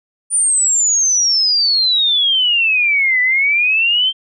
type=exponential two-way sweep; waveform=sine; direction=down then up; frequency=9397 to 1975.5 to 3159 Hz; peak=-11 dBFS; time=0.3-4.13 s; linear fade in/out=50 ms; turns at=3.21 s; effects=none